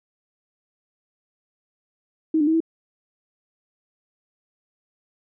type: tone with pitch steps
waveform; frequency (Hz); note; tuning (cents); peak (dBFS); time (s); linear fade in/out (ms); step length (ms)
sine; 316.9 / 294.8 / 319.8 / 326.4; D#4 / D4 / D#4 / E4; +32 / +7 / +48 / -17; -16; 2.34-2.604; 5; 66
effects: none